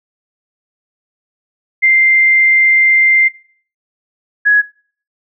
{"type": "tone pair in turn", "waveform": "sine", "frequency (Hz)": [2092, 1674.9], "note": ["C7", "G#6"], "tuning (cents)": [-1, 14], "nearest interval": "major third", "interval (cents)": 385, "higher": "first", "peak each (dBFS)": -6, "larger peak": "neither", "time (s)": [[1.82, 3.29], [4.45, 4.62]], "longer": "first", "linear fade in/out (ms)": 20, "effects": ["noise-tail reverb RT60 0.5 s tail -22 dB re dry"]}